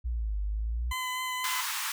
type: exponential two-way sweep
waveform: sine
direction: down then up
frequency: 61.74 to 49.67 to 61.74 Hz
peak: -28 dBFS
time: 0.04-0.93 s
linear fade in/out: 20 ms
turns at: 0.4 s
type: tone with vibrato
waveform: 20% pulse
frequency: 1016 Hz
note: B5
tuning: 49 cents sharp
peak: -26 dBFS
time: 0.91-1.61 s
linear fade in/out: 5 ms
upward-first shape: triangle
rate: 4 Hz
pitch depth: 16 cents each way
type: high-pass noise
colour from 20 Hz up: pink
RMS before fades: -33 dBFS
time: 1.44-1.92 s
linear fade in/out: 2 ms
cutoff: 880 Hz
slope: 96 dB/octave
effects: none